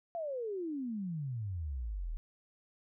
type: exponential sweep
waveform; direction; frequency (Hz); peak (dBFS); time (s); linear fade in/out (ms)
sine; down; 698.5 to 36.23; -35; 0.15-2.17; 0
effects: none

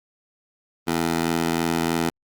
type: tone with high-pass filter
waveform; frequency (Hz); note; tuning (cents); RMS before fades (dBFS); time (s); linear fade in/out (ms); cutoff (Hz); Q
15% pulse; 83.1; E2; +15; -23; 0.87-2.1; 10; 250; 0.86
effects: Opus 24 kbps

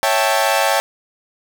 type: chord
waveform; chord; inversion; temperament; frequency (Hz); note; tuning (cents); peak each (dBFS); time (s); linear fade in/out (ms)
sawtooth; A dominant seventh; first; equal; 554.4 / 659.3 / 784 / 880; C#5 / E5 / G5 / A5; 0 / 0 / 0 / 0; -16; 0.03-0.8; 0
effects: none

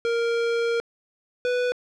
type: tone pair in turn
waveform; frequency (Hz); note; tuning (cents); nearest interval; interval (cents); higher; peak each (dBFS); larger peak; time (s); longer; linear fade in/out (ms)
square; 466.2 / 493.9; A#4 / B4; 0 / 0; minor second; 100; second; -22 / -22; neither; 0.05-0.8 / 1.45-1.72; first; 0
effects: low-pass 4000 Hz 12 dB/octave

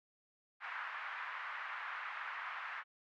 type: band-pass noise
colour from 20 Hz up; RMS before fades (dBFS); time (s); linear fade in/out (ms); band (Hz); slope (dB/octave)
white; -44; 0.6-2.84; 50; 1000 to 1900; 24
effects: none

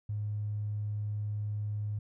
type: tone with tanh clipping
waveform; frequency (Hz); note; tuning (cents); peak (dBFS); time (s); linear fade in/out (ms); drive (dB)
triangle; 104.7; G#2; +15; -31; 0.09-1.99; 5; 2
effects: none

